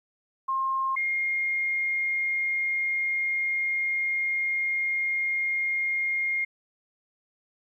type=tone pair in turn; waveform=sine; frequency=1065 / 2130 Hz; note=C6 / C7; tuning=+30 / +30 cents; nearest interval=octave; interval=1200 cents; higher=second; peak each=-24 dBFS; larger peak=neither; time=0.48-0.96 / 0.96-6.45 s; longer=second; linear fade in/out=10 ms; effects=11-bit